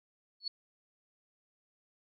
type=tone with exponential growth; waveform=sine; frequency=4402 Hz; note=C#8; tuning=13 cents flat; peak=-30 dBFS; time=0.4-0.48 s; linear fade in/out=5 ms; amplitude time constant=17 ms; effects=none